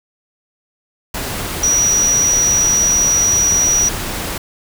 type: tone in noise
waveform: sine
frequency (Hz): 5810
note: F#8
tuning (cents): -32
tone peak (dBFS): -11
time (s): 1.63-3.89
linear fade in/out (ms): 5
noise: pink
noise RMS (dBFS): -23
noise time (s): 1.14-4.38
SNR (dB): +9
effects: none